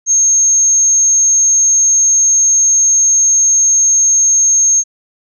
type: tone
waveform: sine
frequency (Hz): 6440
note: G8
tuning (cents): +46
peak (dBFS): -7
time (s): 0.06-4.84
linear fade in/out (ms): 50
effects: none